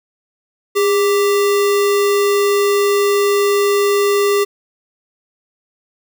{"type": "tone with sample-and-hold", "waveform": "sine", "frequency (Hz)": 406.1, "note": "G#4", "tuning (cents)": -39, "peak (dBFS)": -11, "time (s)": [0.75, 4.45], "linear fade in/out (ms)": 20, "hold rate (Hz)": 1575, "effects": []}